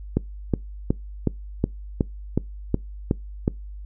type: click train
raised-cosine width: 3 ms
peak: -6 dBFS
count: 10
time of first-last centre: 0.17-3.479 s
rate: 2.72 Hz
effects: noise-tail reverb RT60 0.2 s tail -24 dB re dry + added 50 Hz sine -34 dBFS peak until 3.85 s